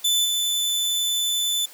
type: tone with level steps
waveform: sawtooth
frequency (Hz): 3509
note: A7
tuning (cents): -5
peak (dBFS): -15 / -18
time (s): 0.04-1.66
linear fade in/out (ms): 10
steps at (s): 0.24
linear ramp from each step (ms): 20
effects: white hiss -46 dBFS RMS until 1.73 s + high-pass 300 Hz 12 dB/octave